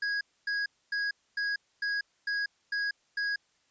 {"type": "tone bursts", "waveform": "square", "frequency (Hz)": 1652, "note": "G#6", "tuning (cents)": -10, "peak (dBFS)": -29, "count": 8, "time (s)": [0.02, 3.36], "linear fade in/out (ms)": 5, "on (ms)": 190, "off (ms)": 260, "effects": ["white hiss -70 dBFS RMS until 3.7 s", "resampled to 16000 Hz"]}